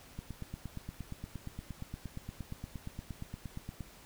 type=click train; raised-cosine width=5 ms; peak=-28 dBFS; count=32; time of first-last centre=0.19-3.807 s; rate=8.57 Hz; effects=pink hiss -56 dBFS RMS until 4.05 s